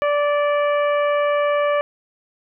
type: harmonic tone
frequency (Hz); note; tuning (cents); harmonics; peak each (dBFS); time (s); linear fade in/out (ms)
583; D5; -13; 1 / 2 / 3 / 4 / 5; -17 / -23 / -29 / -31 / -37; 0.02-1.81; 0
effects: none